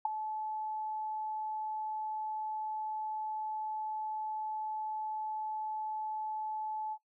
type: tone with ADSR envelope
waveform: sine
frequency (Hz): 864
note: A5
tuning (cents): -32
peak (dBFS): -23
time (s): 0.05-6.98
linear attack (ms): 5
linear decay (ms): 7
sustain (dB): -12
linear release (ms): 58
effects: noise-tail reverb RT60 0.1 s tail -18 dB re dry